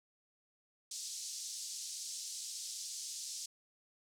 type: band-pass noise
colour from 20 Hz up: pink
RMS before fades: -44 dBFS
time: 0.91-3.46 s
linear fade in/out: 5 ms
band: 4800 to 8400 Hz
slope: 24 dB/octave
effects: none